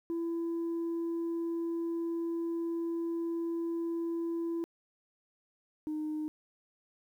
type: tone pair in turn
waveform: sine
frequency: 335.2 / 307.2 Hz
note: E4 / D#4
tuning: +29 / -22 cents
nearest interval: major second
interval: 151 cents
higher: first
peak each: -29 / -31 dBFS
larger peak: first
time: 0.1-4.64 / 5.87-6.28 s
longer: first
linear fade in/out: 0 ms
effects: tanh soft clip ceiling -30 dBFS + 11-bit